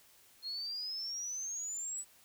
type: exponential sweep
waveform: sine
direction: up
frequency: 4222 to 7990 Hz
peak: -37 dBFS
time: 0.42-2.05 s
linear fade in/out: 50 ms
effects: white hiss -63 dBFS RMS until 2.24 s